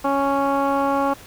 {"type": "tone with low-pass filter", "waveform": "15% pulse", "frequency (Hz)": 277.2, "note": "C#4", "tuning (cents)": 0, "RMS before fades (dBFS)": -20, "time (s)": [0.04, 1.14], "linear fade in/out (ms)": 10, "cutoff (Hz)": 1200, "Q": 1.7, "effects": ["pink hiss -43 dBFS RMS until 1.26 s"]}